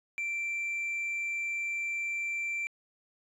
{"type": "tone", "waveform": "sine", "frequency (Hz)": 2349, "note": "D7", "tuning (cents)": 0, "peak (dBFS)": -28, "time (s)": [0.18, 2.67], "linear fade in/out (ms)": 0, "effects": ["tanh soft clip ceiling -30 dBFS"]}